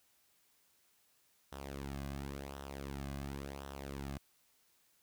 sawtooth tone with flanger, 69.3 Hz, C#2, in tune, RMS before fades -44 dBFS, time 1.52-4.18 s, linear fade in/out 5 ms, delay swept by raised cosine 0.43 to 2.23 ms, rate 0.93 Hz, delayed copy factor -0.65, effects white hiss -72 dBFS RMS until 5.02 s

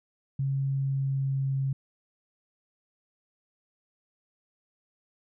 sine tone with pitch glide, 136.6 to 135.34 Hz, C#3 to C#3, -25 to -41 cents, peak -25 dBFS, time 0.39-1.73 s, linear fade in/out 5 ms, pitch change -16 cents, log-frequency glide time 0.67-1.6 s, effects none

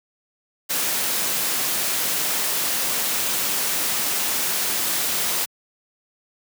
white noise, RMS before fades -23 dBFS, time 0.69-5.46 s, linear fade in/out 20 ms, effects high-pass 150 Hz 12 dB/octave

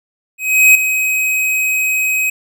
square tone with ADSR envelope, 2531 Hz, D#7, 29 cents sharp, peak -4 dBFS, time 0.38-2.3 s, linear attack 370 ms, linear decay 4 ms, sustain -10 dB, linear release 6 ms, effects none

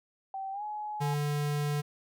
sine tone with pitch glide, 774 to 844.1 Hz, G5 to G#5, -22 to +28 cents, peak -34 dBFS, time 0.34-1.14 s, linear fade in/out 2 ms, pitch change +150 cents, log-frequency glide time 0.52-0.63 s
square tone, 146.7 Hz, D3, 2 cents flat, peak -29 dBFS, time 1-1.82 s, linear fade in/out 20 ms
effects none

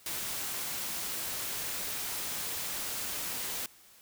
white noise, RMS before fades -36 dBFS, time 0.06-3.66 s, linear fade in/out 2 ms, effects white hiss -58 dBFS RMS until 4.01 s

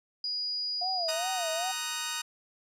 sine tone, 4900 Hz, D#8, 27 cents flat, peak -30 dBFS, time 0.24-1.11 s, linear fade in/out 2 ms
sine tone with vibrato, 698.5 Hz, F5, in tune, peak -31 dBFS, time 0.81-1.72 s, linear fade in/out 10 ms, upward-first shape sine, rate 2.5 Hz, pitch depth 150 cents each way
10% pulse chord, D# minor, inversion second, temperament just, 933.4 / 1244.5 / 1493.4 Hz, A#5 / D#6 / F#6, +2 / 0 / +16 cents, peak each -29 dBFS, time 1.08-2.22 s, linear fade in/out 10 ms
effects resampled to 32000 Hz

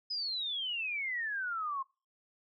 sine exponential sweep, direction down, 5080 to 1053 Hz, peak -33 dBFS, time 0.1-1.83 s, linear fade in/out 10 ms, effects noise-tail reverb RT60 0.3 s tail -22 dB re dry

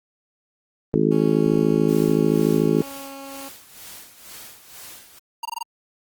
harmonic tone, 53.6 Hz, A1, 45 cents flat, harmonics 3 / 4 / 5 / 6 / 7 / 8, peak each -23 / -23 / -23 / -23 / -23 / -23 dBFS, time 0.94-2.82 s, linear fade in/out 0 ms
15% pulse tone with pitch glide, 277.2 to 274.2 Hz, C#4 to C#4, 0 to -19 cents, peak -29 dBFS, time 1.11-3.49 s, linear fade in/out 10 ms, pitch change -19 cents, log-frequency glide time 2.79-3.11 s
white noise with tremolo, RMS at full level -39 dBFS, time 1.88-5.19 s, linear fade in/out 5 ms, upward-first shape sine, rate 2.1 Hz, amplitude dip 70%
square tone bursts, 932.3 Hz, A#5, in tune, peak -26 dBFS, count 5, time 5.43-5.629 s, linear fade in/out 5 ms, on 23 ms, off 21 ms
effects Opus 32 kbps

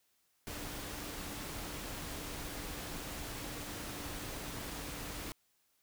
sine tone in noise, 294 Hz, D4, 2 cents sharp, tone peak -52 dBFS, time 0.47-5.32 s, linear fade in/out 0 ms, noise pink, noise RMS -43 dBFS, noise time 0.47-5.32 s, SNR -12 dB, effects white hiss -75 dBFS RMS until 5.82 s

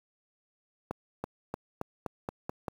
accelerating click train, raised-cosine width 1 ms, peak -19 dBFS, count 8, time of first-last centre 0.91-2.682 s, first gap 330 ms, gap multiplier 0.91, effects high-pass 80 Hz 12 dB/octave + 8-bit

